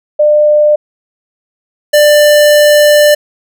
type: tone pair in turn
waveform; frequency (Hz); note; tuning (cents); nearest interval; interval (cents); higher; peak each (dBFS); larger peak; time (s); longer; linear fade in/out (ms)
sine / square; 599 / 593.1; D5 / D5; +34 / +17; unison; 17; first; -4; neither; 0.19-0.76 / 1.93-3.15; second; 10
effects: none